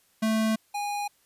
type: tone pair in turn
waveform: square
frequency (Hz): 220 / 820.6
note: A3 / G#5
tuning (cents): 0 / -21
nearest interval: octave + major seventh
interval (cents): 2279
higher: second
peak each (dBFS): -23 / -29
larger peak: first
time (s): 0.22-0.56 / 0.74-1.08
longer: neither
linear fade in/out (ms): 10
effects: white hiss -65 dBFS RMS until 1.25 s + resampled to 32000 Hz